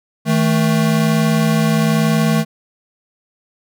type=tone pair together; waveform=square; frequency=158.96 / 220 Hz; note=D#3 / A3; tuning=+37 / 0 cents; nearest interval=tritone; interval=563 cents; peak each=-16 dBFS; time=0.25-2.45 s; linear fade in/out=50 ms; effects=none